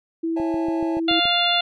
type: tone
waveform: sine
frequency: 328.6 Hz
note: E4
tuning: 5 cents flat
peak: -21 dBFS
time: 0.23-1.2 s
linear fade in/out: 10 ms
type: chord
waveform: triangle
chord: A major seventh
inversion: first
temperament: just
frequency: 550 / 660 / 825 / 880 Hz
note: C#5 / E5 / G#5 / A5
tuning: -14 / +2 / -12 / 0 cents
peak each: -31 / -31 / -33 / -32 dBFS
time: 0.36-1 s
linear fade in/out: 10 ms
type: click train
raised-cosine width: 2 ms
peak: -21 dBFS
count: 7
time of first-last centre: 0.4-1.255 s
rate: 7.02 Hz
type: harmonic tone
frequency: 698.5 Hz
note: F5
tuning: in tune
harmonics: 1 / 2 / 3 / 4 / 5 / 6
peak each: -23 / -27 / -31 / -23 / -21 / -28 dBFS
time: 1.08-1.61 s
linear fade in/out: 5 ms
effects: none